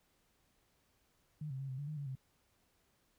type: tone with pitch steps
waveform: sine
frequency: 151.7 / 132.7 / 136.3 / 130.3 / 143.7 / 152.9 / 142.4 / 131.9 Hz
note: D#3 / C3 / C#3 / C3 / D3 / D#3 / C#3 / C3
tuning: -44 / +25 / -29 / -7 / -37 / -30 / +47 / +14 cents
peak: -39 dBFS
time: 1.41-2.154 s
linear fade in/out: 5 ms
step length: 93 ms
effects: pink hiss -75 dBFS RMS until 3.18 s